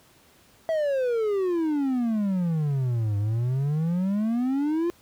triangle exponential two-way sweep, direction down then up, 659 to 100.1 to 351.6 Hz, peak -20 dBFS, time 0.69-4.9 s, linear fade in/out 0 ms, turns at 3.17 s, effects pink hiss -57 dBFS RMS until 5.01 s + high-pass 60 Hz 12 dB/octave

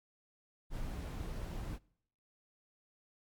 brown noise, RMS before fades -40 dBFS, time 0.7-1.79 s, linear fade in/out 50 ms, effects noise-tail reverb RT60 0.7 s tail -25 dB re dry + MP3 96 kbps

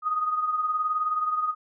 sine beating tone pair, 1243 / 1262 Hz, D#6 / D#6, -2 / +24 cents, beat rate 19 Hz, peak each -24 / -32 dBFS, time 0.02-1.55 s, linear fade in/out 50 ms, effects none

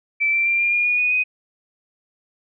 sine tone with pitch steps, 2324 / 2348 / 2373 / 2398 / 2423 / 2448 / 2474 / 2499 Hz, D7 / D7 / D7 / D7 / D#7 / D#7 / D#7 / D#7, -19 / -1 / +17 / +36 / -47 / -29 / -10 / +7 cents, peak -16 dBFS, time 0.2-1.24 s, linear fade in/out 20 ms, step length 130 ms, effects none

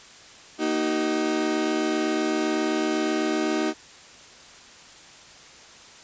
35% pulse chord, D# minor, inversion second, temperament equal with one note detuned, 233.1 / 311.1 / 378.9 Hz, A#3 / D#4 / F#4, 0 / 0 / +41 cents, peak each -29 / -23 / -26 dBFS, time 0.58-3.74 s, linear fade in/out 50 ms, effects white hiss -47 dBFS RMS until 6.03 s + resampled to 16000 Hz

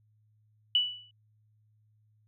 sine tone with exponential decay, 2960 Hz, F#7, in tune, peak -19 dBFS, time 0.75-1.11 s, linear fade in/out 2 ms, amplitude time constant 77 ms, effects added 107 Hz sine -64 dBFS peak until 2.27 s

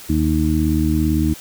harmonic tone, 77.78 Hz, D#2, in tune, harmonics 1 / 2 / 3 / 4, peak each -19 / -22 / -21 / -19 dBFS, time 0.09-1.34 s, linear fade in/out 10 ms, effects white hiss -38 dBFS RMS until 1.4 s

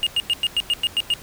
triangle tone bursts, 2844 Hz, F7, 31 cents sharp, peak -15 dBFS, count 9, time 0.03-1.138 s, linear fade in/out 0 ms, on 36 ms, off 98 ms, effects pink hiss -42 dBFS RMS until 1.22 s

